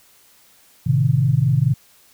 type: chord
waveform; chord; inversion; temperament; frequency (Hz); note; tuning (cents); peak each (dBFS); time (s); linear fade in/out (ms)
sine; A diminished; none; equal; 110 / 130.81 / 155.56; A2 / C3 / Eb3; 0 / 0 / 0; -21 / -16 / -19; 0.86-1.74; 10
effects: white hiss -53 dBFS RMS until 2.13 s